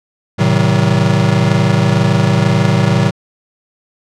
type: chord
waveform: square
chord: A diminished seventh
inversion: none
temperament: just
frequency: 110 / 132 / 158.4 / 190.08 Hz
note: A2 / C3 / Eb3 / Gb3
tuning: 0 / +16 / +31 / +47 cents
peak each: -16 dBFS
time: 0.38-3.11 s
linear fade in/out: 20 ms
effects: low-pass 6000 Hz 12 dB/octave